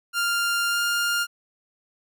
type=tone with pitch glide; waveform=sawtooth; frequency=1396.9 to 1405.8 Hz; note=F6 to F6; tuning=0 to +11 cents; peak=-18 dBFS; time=0.13-1.27 s; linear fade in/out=50 ms; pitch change=+11 cents; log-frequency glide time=0.69-0.79 s; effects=none